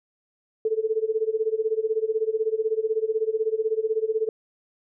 sine tone with tremolo, 440 Hz, A4, in tune, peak -18 dBFS, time 0.65-4.29 s, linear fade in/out 2 ms, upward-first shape sine, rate 16 Hz, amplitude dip 90%, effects none

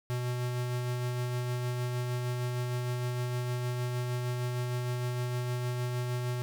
square tone with tremolo, 123.47 Hz, B2, in tune, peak -30 dBFS, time 0.1-6.42 s, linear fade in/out 0 ms, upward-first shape sine, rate 6.5 Hz, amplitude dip 25%, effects none

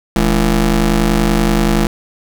25% pulse ring-modulated tone, 125.3 Hz, B2, 25 cents sharp, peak -4 dBFS, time 0.16-1.87 s, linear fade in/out 2 ms, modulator 87.9 Hz, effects none

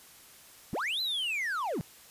triangle linear two-way sweep, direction up then down, 116.54 to 4122 to 116.54 Hz, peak -28 dBFS, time 0.73-1.81 s, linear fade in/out 0 ms, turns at 1.01 s, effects white hiss -54 dBFS RMS until 2.1 s + resampled to 32000 Hz

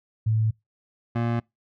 sine / 25% pulse tone pair in turn, 110 / 117.43 Hz, A2 / A#2, 0 / +13 cents, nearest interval minor second, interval 113 cents, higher second, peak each -19 dBFS, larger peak neither, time 0.26-0.51 / 1.15-1.4 s, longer neither, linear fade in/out 10 ms, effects noise-tail reverb RT60 0.2 s tail -26 dB re dry + low-pass 2000 Hz 12 dB/octave

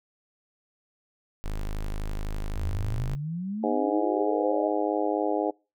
square tone, 25.96 Hz, G#0, in tune, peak -29 dBFS, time 1.44-3.15 s, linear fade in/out 0 ms
sine exponential sweep, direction up, 76.7 to 635 Hz, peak -29 dBFS, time 2.55-4.68 s, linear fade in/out 5 ms
harmonic tone, 103.9 Hz, G#2, 1 cent sharp, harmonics 3 / 4 / 5 / 6 / 7 / 8, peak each -29 / -30 / -31 / -32 / -32 / -33 dBFS, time 3.63-5.51 s, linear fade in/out 10 ms
effects noise-tail reverb RT60 0.3 s tail -26 dB re dry

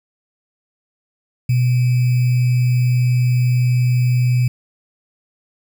sine tone with sample-and-hold, 124.2 Hz, B2, 10 cents sharp, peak -12 dBFS, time 1.49-4.48 s, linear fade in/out 5 ms, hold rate 2450 Hz, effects none

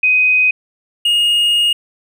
sine / triangle tone pair in turn, 2507 / 2857 Hz, D#7 / F7, +12 / +39 cents, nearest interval major second, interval 227 cents, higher second, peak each -9 dBFS, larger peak neither, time 0.03-0.51 / 1.05-1.73 s, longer second, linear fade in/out 5 ms, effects none

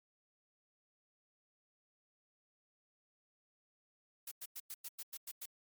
blue noise bursts, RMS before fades -45 dBFS, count 9, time 4.27-5.458 s, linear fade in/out 5 ms, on 44 ms, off 99 ms, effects MP3 96 kbps

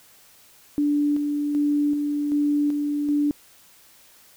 sine tone with tremolo, 292.1 Hz, D4, 9 cents flat, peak -18 dBFS, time 0.78-3.31 s, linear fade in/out 0 ms, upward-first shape square, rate 1.3 Hz, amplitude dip 35%, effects white hiss -53 dBFS RMS until 4.36 s

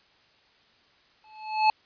square tone with exponential growth, 864 Hz, A5, 32 cents flat, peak -16 dBFS, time 1.24-1.7 s, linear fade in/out 2 ms, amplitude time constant 100 ms, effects white hiss -61 dBFS RMS until 1.85 s + resampled to 11025 Hz

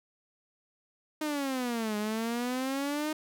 sawtooth exponential two-way sweep, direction down then up, 311.1 to 207.7 to 311.1 Hz, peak -26 dBFS, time 1.21-3.13 s, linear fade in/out 5 ms, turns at 1.97 s, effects none

